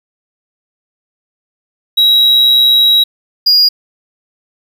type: tone pair in turn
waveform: triangle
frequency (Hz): 3857 / 4860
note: B7 / D#8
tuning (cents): -42 / -42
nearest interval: major third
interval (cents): 400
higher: second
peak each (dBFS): -4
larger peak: neither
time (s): 1.97-3.04 / 3.46-3.69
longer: first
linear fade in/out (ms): 10
effects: 7-bit